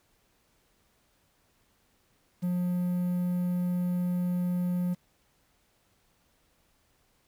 triangle tone with quantisation, 178.4 Hz, F3, 37 cents sharp, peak -24 dBFS, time 2.42-4.95 s, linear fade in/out 20 ms, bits 9, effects pink hiss -69 dBFS RMS until 7.27 s

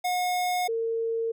square / sine tone pair in turn, 723 / 455.5 Hz, F#5 / A#4, -40 / -40 cents, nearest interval minor sixth, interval 800 cents, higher first, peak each -25 dBFS, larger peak neither, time 0.04-0.68 / 0.68-1.32 s, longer neither, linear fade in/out 10 ms, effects none

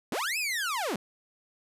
sawtooth linear two-way sweep, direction up then down, 160.9 to 2637 to 160.9 Hz, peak -25 dBFS, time 0.12-0.96 s, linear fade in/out 2 ms, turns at 0.38 s, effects resampled to 32000 Hz

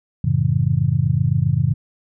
sine chord, F# minor seventh, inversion none, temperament just, 92.5 / 111 / 138.75 / 166.5 Hz, F#2 / A2 / C#3 / E3, 0 / +16 / +2 / +18 cents, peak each -23 / -20 / -18 / -23 dBFS, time 0.24-1.74 s, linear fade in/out 5 ms, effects none

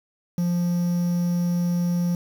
triangle tone with quantisation, 174.61 Hz, F3, in tune, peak -18 dBFS, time 0.38-2.15 s, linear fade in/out 2 ms, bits 7, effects none

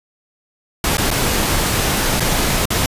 pink noise with dropouts, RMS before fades -17 dBFS, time 0.84-2.86 s, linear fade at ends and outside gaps 2 ms, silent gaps 0.971-0.981 / 1.105-1.112 / 2.198-2.204 / 2.655-2.704 s, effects resampled to 32000 Hz

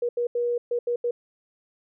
sine tone bursts at uneven times, 479.9 Hz, B4, 50 cents flat, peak -22 dBFS, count 6, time 0.02-0.09 / 0.17-0.27 / 0.35-0.58 / 0.71-0.79 / 0.87-0.96 / 1.04-1.11 s, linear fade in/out 5 ms, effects none

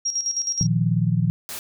sine tone with tremolo, 5620 Hz, F8, 10 cents sharp, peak -20 dBFS, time 0.05-0.67 s, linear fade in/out 10 ms, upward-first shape square, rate 9.5 Hz, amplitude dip 65%
sine chord, Bb suspended fourth, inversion none, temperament equal, 116.54 / 155.56 / 174.61 Hz, Bb2 / Eb3 / F3, 0 / 0 / 0 cents, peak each -22 dBFS, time 0.61-1.3 s, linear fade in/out 0 ms
white noise, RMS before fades -33 dBFS, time 1.49-1.59 s, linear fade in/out 0 ms
effects none

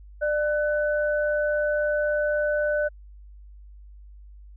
sine tone pair together, 596.3 / 1500 Hz, D5 / F#6, +26 / +23 cents, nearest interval octave + major third, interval 1597 cents, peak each -22 / -28 dBFS, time 0.21-2.89 s, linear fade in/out 20 ms, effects added 50 Hz sine -43 dBFS peak until 4.56 s

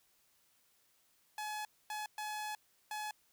sawtooth tone bursts at uneven times, 849 Hz, G#5, 38 cents sharp, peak -35 dBFS, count 4, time 1.38-1.65 / 1.9-2.06 / 2.18-2.55 / 2.91-3.11 s, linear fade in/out 2 ms, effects white hiss -72 dBFS RMS until 3.32 s

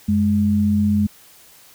sine tone pair together, 92.65 / 208 Hz, F#2 / G#3, +3 / +3 cents, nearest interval octave + major second, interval 1400 cents, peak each -21 / -15 dBFS, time 0.08-1.07 s, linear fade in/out 10 ms, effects white hiss -48 dBFS RMS until 1.74 s

